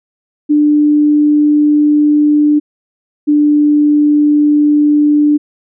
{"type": "tone pair in turn", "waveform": "sine", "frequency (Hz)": [297.2, 296], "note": ["D4", "D4"], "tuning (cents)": [21, 14], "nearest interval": "unison", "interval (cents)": 7, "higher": "first", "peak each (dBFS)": -6, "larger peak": "neither", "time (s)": [[0.49, 2.6], [3.27, 5.38]], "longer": "neither", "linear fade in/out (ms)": 20, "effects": []}